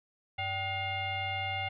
sine tone with frequency modulation, 1451 Hz, F#6, 34 cents flat, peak -31 dBFS, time 0.38-1.69 s, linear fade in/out 10 ms, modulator 677 Hz, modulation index 2.1, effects none

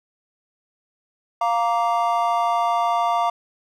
triangle chord, Bb major, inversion second, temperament just, 699.2 / 932.3 / 1165.4 Hz, F5 / Bb5 / D6, +2 / 0 / -14 cents, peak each -19 / -21 / -22 dBFS, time 1.41-3.3 s, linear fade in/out 5 ms, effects none

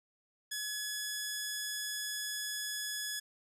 10% pulse tone, 1695 Hz, G#6, 35 cents sharp, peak -27 dBFS, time 0.51-3.2 s, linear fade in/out 10 ms, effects none

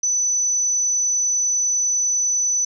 sine tone, 5990 Hz, F#8, 20 cents sharp, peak -17 dBFS, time 0.03-2.65 s, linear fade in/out 5 ms, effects none

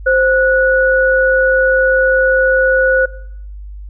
sine tone pair together, 523.3 / 1468.2 Hz, C5 / F#6, 0 / -14 cents, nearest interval octave + tritone, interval 1786 cents, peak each -11 / -12 dBFS, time 0.06-3.06 s, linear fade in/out 10 ms, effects noise-tail reverb RT60 0.7 s tail -20 dB re dry + added 50 Hz sine -27 dBFS peak until 3.89 s

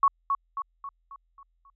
sine tone with echo, 1108.7 Hz, C#6, in tune, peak -16 dBFS, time 0.03-0.08 s, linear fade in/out 2 ms, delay 270 ms, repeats 6, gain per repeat -6 dB, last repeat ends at 1.7 s, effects added 42 Hz sine -67 dBFS peak until 1.75 s

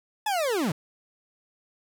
40% pulse linear sweep, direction down, 877 to 134.4 Hz, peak -23 dBFS, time 0.26-0.72 s, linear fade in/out 5 ms, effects none

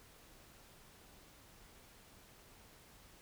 silence, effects pink hiss -61 dBFS RMS until 3.21 s

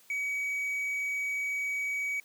triangle tone, 2267 Hz, C#7, 38 cents sharp, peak -28 dBFS, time 0.1-2.2 s, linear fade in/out 2 ms, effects white hiss -60 dBFS RMS until 2.24 s + high-pass 150 Hz 12 dB/octave

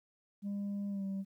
sine tone with pitch glide, 201.4 to 194.43 Hz, G3 to G3, +47 to -14 cents, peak -32 dBFS, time 0.42-1.25 s, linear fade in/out 50 ms, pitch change -61 cents, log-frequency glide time 0.89-1.04 s, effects tanh soft clip ceiling -34 dBFS + 12-bit

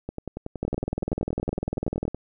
two click trains, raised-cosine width 2 ms, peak -13 / -18 dBFS, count 30 / 23, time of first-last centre 0.63-2.08 / 0.09-2.146 s, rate 20 / 10.7 Hz, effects none

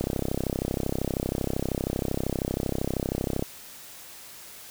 click train, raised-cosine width 2 ms, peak -13 dBFS, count 113, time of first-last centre 0.01-3.425 s, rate 32.8 Hz, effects white hiss -45 dBFS RMS until 4.7 s

